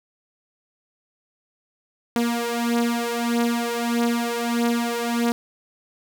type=beating tone pair; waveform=sawtooth; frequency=235.1 / 236.7 Hz; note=A#3 / A#3; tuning=+15 / +27 cents; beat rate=1.6 Hz; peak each=-19 / -21 dBFS; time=2.16-5.32 s; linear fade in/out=0 ms; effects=none